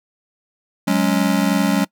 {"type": "chord", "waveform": "square", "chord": "F# suspended second", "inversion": "none", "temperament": "just", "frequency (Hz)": [185, 208.1, 277.5], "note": ["F#3", "G#3", "C#4"], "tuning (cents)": [0, 4, 2], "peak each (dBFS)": -20, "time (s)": [0.87, 1.85], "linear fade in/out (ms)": 10, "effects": ["noise-tail reverb RT60 0.1 s tail -23 dB re dry"]}